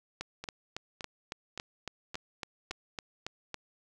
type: two click trains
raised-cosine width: 0.2 ms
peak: -23 / -19 dBFS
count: 5 / 13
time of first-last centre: 0.44-2.713 / 0.21-3.543 s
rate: 1.76 / 3.6 Hz
effects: none